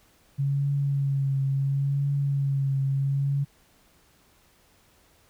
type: tone with vibrato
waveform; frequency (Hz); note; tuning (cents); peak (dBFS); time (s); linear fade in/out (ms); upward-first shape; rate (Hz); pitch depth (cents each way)
sine; 138.59; C#3; 0; -22; 0.38-3.45; 20; triangle; 0.72; 35
effects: pink hiss -61 dBFS RMS until 5.29 s